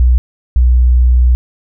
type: tone pair in turn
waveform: sine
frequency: 61.6 / 61.6 Hz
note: B1 / B1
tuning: -4 / -4 cents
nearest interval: unison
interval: 0 cents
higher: neither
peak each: -5 dBFS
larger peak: neither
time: 0-0.18 / 0.56-1.35 s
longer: second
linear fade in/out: 0 ms
effects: none